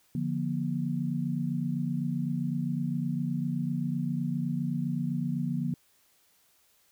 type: chord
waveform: sine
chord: Bb major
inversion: first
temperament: equal with one note detuned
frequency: 146.83 / 174.61 / 238.8 Hz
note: D3 / F3 / Bb3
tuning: 0 / 0 / +42 cents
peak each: -32 dBFS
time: 0.15-5.74 s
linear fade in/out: 2 ms
effects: white hiss -66 dBFS RMS until 6.91 s